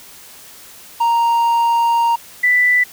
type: tone pair in turn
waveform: triangle / sine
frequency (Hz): 932 / 1982.3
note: A#5 / B6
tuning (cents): -1 / +6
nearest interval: octave + minor second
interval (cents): 1307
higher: second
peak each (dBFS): -10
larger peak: neither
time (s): 1-2.16 / 2.43-2.84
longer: first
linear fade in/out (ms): 10
effects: white hiss -40 dBFS RMS until 2.92 s